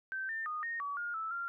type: tone with pitch steps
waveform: sine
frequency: 1551 / 1798 / 1232 / 1851 / 1138 / 1420 / 1314 / 1386 Hz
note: G6 / A6 / D#6 / A#6 / C#6 / F6 / E6 / F6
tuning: -19 / +37 / -17 / -13 / +45 / +28 / -6 / -14 cents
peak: -35 dBFS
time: 0.12-1.48 s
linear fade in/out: 0 ms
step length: 170 ms
effects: none